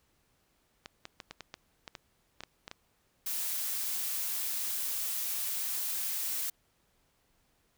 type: clicks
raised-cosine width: 0.2 ms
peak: -24 dBFS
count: 12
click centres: 0.859 / 1.054 / 1.202 / 1.31 / 1.407 / 1.541 / 1.878 / 1.952 / 2.406 / 2.436 / 2.679 / 2.714 s
type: noise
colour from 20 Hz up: blue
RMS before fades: -34 dBFS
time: 3.26-6.5 s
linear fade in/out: 5 ms
effects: pink hiss -72 dBFS RMS until 7.77 s